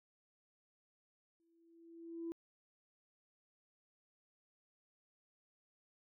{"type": "tone with exponential growth", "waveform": "sine", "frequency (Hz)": 333.3, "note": "E4", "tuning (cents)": 19, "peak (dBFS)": -37, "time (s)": [1.4, 2.32], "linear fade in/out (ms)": 0, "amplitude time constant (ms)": 200, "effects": ["tanh soft clip ceiling -35 dBFS"]}